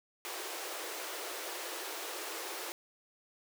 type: high-pass noise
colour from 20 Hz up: pink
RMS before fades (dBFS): -41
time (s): 0.25-2.72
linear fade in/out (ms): 0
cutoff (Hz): 320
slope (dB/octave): 96
effects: none